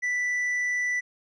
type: tone with tanh clipping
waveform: triangle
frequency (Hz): 1975.5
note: B6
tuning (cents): 0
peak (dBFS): -25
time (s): 0.02-1.01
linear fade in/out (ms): 20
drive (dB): 8
effects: none